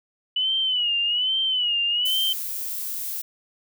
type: tone with vibrato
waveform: sine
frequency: 2960 Hz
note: F#7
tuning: in tune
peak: -20 dBFS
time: 0.36-2.33 s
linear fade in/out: 5 ms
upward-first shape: sine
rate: 1.2 Hz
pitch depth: 100 cents each way
type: noise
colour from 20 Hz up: violet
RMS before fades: -30 dBFS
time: 2.05-3.22 s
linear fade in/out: 10 ms
effects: none